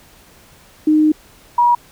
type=tone pair in turn; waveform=sine; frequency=307.5 / 960.3 Hz; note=D#4 / B5; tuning=-20 / -49 cents; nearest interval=octave + minor sixth; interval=1971 cents; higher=second; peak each=-9 dBFS; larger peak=neither; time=0.87-1.12 / 1.58-1.75 s; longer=first; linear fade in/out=5 ms; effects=pink hiss -47 dBFS RMS until 1.91 s